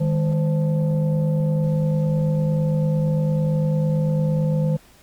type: tone with frequency modulation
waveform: sine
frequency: 155.56 Hz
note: D#3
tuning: in tune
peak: -17 dBFS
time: 0-4.77 s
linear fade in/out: 10 ms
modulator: 360 Hz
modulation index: 0.64
effects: pink hiss -52 dBFS RMS until 5.02 s + Opus 32 kbps